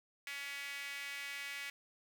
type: tone with high-pass filter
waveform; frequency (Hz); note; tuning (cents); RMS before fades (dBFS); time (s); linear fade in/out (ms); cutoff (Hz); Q
sawtooth; 281.6; C#4; +27; -44; 0.27-1.7; 2; 2100; 3.5
effects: none